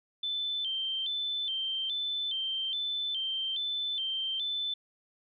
sine tone with vibrato, 3322 Hz, G#7, in tune, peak -30 dBFS, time 0.23-4.74 s, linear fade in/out 5 ms, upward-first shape square, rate 1.2 Hz, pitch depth 100 cents each way, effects none

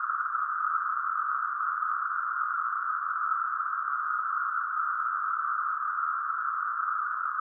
pink band-pass noise, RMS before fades -30 dBFS, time 0-7.4 s, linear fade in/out 5 ms, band 1200 to 1400 Hz, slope 96 dB/octave, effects none

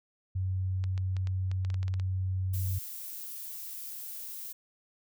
sine tone, 93.6 Hz, F#2, 20 cents sharp, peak -28 dBFS, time 0.35-2.79 s, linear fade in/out 10 ms
clicks, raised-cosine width 0.2 ms, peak -28 dBFS, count 12, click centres 0.84 / 0.978 / 1.167 / 1.272 / 1.515 / 1.649 / 1.702 / 1.743 / 1.83 / 1.881 / 1.94 / 1.998 s
violet noise, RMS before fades -41 dBFS, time 2.53-4.53 s, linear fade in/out 10 ms
effects none

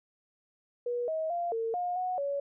sine tone with pitch steps, 483.8 / 636 / 693 / 453.7 / 713 / 734 / 563 Hz, B4 / D#5 / F5 / A#4 / F5 / F#5 / C#5, -36 / +38 / -14 / -47 / +36 / -14 / +27 cents, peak -29 dBFS, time 0.86-2.4 s, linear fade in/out 5 ms, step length 220 ms, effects none

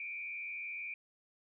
sine tone with frequency modulation, 2370 Hz, D7, 15 cents sharp, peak -39 dBFS, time 0-0.94 s, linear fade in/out 2 ms, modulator 86.4 Hz, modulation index 1.1, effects none

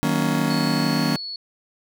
40% pulse chord, D# minor seventh, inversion none, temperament just, 155.56 / 186.68 / 233.3 / 280 Hz, D#3 / F#3 / A#3 / C#4, 0 / +16 / +2 / +18 cents, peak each -24 / -26 / -23 / -24 dBFS, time 0.03-1.16 s, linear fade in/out 0 ms
sine tone, 4400 Hz, C#8, 14 cents flat, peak -29 dBFS, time 0.5-1.36 s, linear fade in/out 2 ms
effects none

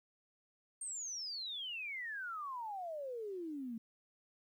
sine exponential sweep, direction down, 8790 to 220 Hz, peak -40 dBFS, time 0.81-3.78 s, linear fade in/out 5 ms, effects 12-bit

